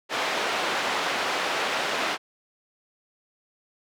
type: band-pass noise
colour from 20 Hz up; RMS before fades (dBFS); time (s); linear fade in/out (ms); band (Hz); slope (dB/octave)
pink; -27; 0.09-2.18; 50; 530 to 3700; 12
effects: none